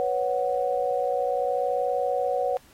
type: chord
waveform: sine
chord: B suspended second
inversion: none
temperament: equal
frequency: 493.9 / 554.4 / 740 Hz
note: B4 / C#5 / F#5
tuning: 0 / 0 / 0 cents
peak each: -27 dBFS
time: 0-2.57 s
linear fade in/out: 0 ms
effects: pink hiss -56 dBFS RMS until 2.73 s + AAC 48 kbps